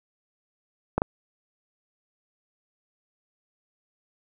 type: clicks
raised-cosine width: 1 ms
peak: -8 dBFS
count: 2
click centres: 0.98 / 1.019 s
effects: none